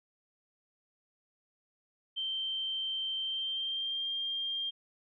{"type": "tone with pitch glide", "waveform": "sine", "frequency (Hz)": [3127, 3198], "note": ["G7", "G7"], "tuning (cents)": [-5, 34], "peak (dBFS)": -32, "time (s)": [2.16, 4.71], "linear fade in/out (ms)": 20, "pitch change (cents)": 39, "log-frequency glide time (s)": [3.21, 4.09], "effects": []}